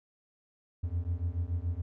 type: beating tone pair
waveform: triangle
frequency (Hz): 82.9 / 89.9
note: E2 / F#2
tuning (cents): +10 / -49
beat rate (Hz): 7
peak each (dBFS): -31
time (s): 0.83-1.82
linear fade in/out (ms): 10
effects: none